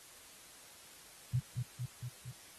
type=tone with echo; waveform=sine; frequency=123.47 Hz; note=B2; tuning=in tune; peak=-29 dBFS; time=1.33-1.4 s; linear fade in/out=10 ms; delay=230 ms; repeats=4; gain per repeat=-3 dB; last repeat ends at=2.32 s; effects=white hiss -56 dBFS RMS until 2.58 s + AAC 32 kbps